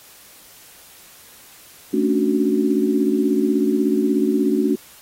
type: chord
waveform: sine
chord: D major seventh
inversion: second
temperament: equal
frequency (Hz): 220 / 277.2 / 293.7 / 370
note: A3 / C#4 / D4 / F#4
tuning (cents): 0 / 0 / 0 / 0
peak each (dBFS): -21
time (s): 1.93-4.76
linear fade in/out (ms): 10
effects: white hiss -46 dBFS RMS until 5.01 s + AAC 48 kbps